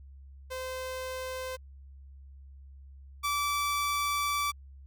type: tone pair in turn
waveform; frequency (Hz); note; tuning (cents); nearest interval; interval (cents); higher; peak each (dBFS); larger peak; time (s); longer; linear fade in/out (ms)
sawtooth; 516 / 1158.4; C5 / D6; -24 / -24; octave + major second; 1400; second; -31 / -24; second; 0.5-1.57 / 3.23-4.52; second; 20
effects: added 68 Hz sine -47 dBFS peak until 4.86 s